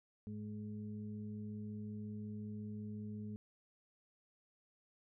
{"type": "harmonic tone", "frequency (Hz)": 105.5, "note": "G#2", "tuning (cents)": 28, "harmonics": [1, 2, 4], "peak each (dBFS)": [-47, -44, -57], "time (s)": [0.27, 3.36], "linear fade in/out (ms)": 0, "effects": []}